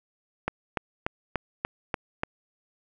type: click train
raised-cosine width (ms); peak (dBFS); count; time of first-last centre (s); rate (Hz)
0.5; -11; 7; 0.48-2.234; 3.42
effects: none